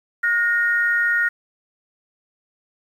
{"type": "tone pair together", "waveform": "sine", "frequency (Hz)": [1437.9, 1857], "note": ["F#6", "A#6"], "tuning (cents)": [-50, -7], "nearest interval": "major third", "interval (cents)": 443, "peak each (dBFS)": -19, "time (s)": [0.23, 1.29], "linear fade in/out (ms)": 10, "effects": ["8-bit"]}